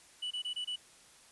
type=tone bursts; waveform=triangle; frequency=2960 Hz; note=F#7; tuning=in tune; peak=-33 dBFS; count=5; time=0.22-0.761 s; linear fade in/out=10 ms; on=89 ms; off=24 ms; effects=white hiss -59 dBFS RMS until 1.31 s + resampled to 24000 Hz